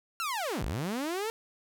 sawtooth linear two-way sweep, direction down then up, 1396.9 to 36.71 to 461.8 Hz, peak -27 dBFS, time 0.2-1.3 s, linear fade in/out 0 ms, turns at 0.64 s, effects none

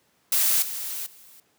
blue noise with level steps, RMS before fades -21 / -32 / -50 dBFS, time 0.32-1.4 s, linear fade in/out 2 ms, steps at 0.62 / 1.06 s, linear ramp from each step 5 ms, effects pink hiss -65 dBFS RMS until 1.58 s + high-pass 150 Hz 12 dB/octave

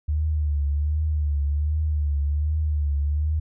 sine tone with vibrato, 74.4 Hz, D2, 23 cents sharp, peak -20 dBFS, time 0.08-3.4 s, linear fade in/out 10 ms, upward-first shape triangle, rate 1.3 Hz, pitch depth 83 cents each way, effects none

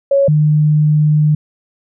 sine tone pair in turn, 554.4 / 151.41 Hz, C#5 / D#3, 0 / -47 cents, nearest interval octave + minor seventh, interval 2247 cents, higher first, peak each -8 dBFS, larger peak neither, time 0.11-0.28 / 0.28-1.35 s, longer second, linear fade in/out 5 ms, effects none

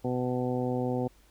harmonic tone, 125.3 Hz, B2, 25 cents sharp, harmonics 1 / 2 / 3 / 4 / 5 / 6 / 7, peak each -33 / -31 / -35 / -33 / -44 / -38 / -44 dBFS, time 0.04-1.08 s, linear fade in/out 10 ms, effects added 50 Hz sine -59 dBFS peak until 1.3 s + pink hiss -63 dBFS RMS until 1.3 s

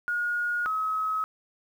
sine tone pair in turn, 1437 / 1279.3 Hz, F6 / D#6, +49 / +48 cents, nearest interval major second, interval 201 cents, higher first, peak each -25 dBFS, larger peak neither, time 0.08-0.66 / 0.66-1.24 s, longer neither, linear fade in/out 0 ms, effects 9-bit

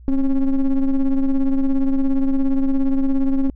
triangle ring-modulated tone, 138.59 Hz, C#3, in tune, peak -9 dBFS, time 0.08-3.5 s, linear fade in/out 2 ms, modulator 130 Hz, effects added 60 Hz sine -39 dBFS peak until 3.55 s

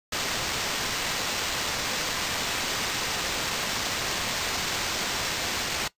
blue noise with sample-and-hold, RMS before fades -29 dBFS, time 0.12-5.88 s, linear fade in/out 5 ms, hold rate 11025 Hz, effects noise-tail reverb RT60 0.1 s tail -18 dB re dry + resampled to 32000 Hz

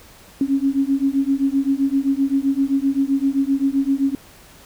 sine beating tone pair, 270.3 / 278 Hz, C#4 / C#4, -44 / +5 cents, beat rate 7.7 Hz, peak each -19 dBFS, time 0.41-4.15 s, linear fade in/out 2 ms, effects pink hiss -46 dBFS RMS until 4.65 s

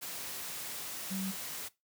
sine tone in noise, 191.1 Hz, G3, 44 cents flat, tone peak -34 dBFS, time 1.1-1.32 s, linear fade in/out 20 ms, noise white, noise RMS -41 dBFS, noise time 0.01-1.69 s, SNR +4 dB, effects noise-tail reverb RT60 0.2 s tail -19 dB re dry + high-pass 100 Hz 12 dB/octave

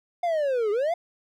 triangle linear two-way sweep, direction down then up, 713 to 400 to 713 Hz, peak -20 dBFS, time 0.23-0.94 s, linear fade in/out 5 ms, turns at 0.71 s, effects none

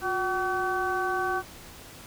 harmonic tone with a mistuned harmonic, 379.7 Hz, F#4, 45 cents sharp, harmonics 1 / 2 / 3 / 4, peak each -31 / -30 / -31 / -31 dBFS, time 0.01-1.43 s, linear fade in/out 50 ms, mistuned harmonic 1, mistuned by -84 cents, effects pink hiss -46 dBFS RMS until 2.06 s

